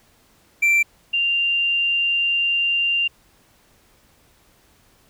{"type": "tone pair in turn", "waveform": ["triangle", "sine"], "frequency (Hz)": [2349, 2785], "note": ["D7", "F7"], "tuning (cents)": [0, -5], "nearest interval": "minor third", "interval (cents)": 295, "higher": "second", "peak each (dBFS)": [-12, -17], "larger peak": "first", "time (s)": [[0.62, 0.83], [1.13, 3.08]], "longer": "second", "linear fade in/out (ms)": 10, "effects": ["pink hiss -57 dBFS RMS until 5.09 s"]}